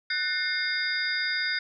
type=tone cluster; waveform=sine; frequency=1492 / 1795 / 2130 / 3660 / 4862 Hz; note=F#6 / A6 / C7 / A#7 / D#8; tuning=+14 / +34 / +30 / -32 / -41 cents; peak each=-30 / -34 / -31 / -36 / -31 dBFS; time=0.1-1.59 s; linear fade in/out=5 ms; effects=none